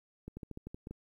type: clicks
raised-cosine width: 3 ms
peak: -30 dBFS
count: 9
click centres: 0.28 / 0.37 / 0.432 / 0.513 / 0.574 / 0.67 / 0.745 / 0.871 / 0.91 s
effects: 11-bit